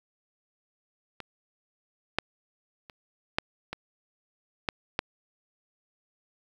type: clicks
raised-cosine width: 0.3 ms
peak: -22 / -8 / -29 / -8 / -18 / -10 / -9 dBFS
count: 7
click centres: 1.203 / 2.186 / 2.898 / 3.385 / 3.73 / 4.688 / 4.991 s
effects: 8-bit